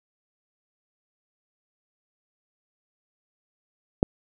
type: click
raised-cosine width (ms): 2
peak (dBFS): -4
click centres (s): 4.029
effects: none